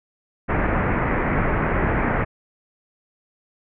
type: low-pass noise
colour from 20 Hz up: pink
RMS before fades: -21 dBFS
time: 0.48-2.25 s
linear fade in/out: 20 ms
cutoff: 2200 Hz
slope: 48 dB/octave
effects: none